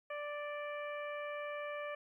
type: harmonic tone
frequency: 587.3 Hz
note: D5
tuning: in tune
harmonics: 1 / 2 / 3 / 4 / 5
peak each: -41 / -46 / -48 / -49 / -58 dBFS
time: 0.1-1.95 s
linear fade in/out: 5 ms
effects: 13-bit